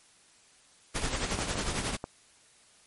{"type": "noise with tremolo", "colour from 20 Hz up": "pink", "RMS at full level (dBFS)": -29, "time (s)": [0.94, 1.97], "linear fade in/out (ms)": 20, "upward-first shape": "triangle", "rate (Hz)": 11, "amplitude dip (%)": 65}
{"type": "clicks", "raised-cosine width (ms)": 1, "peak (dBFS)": -20, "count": 3, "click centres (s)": [1.389, 1.556, 2.041]}
{"effects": ["white hiss -60 dBFS RMS until 2.86 s", "MP3 48 kbps"]}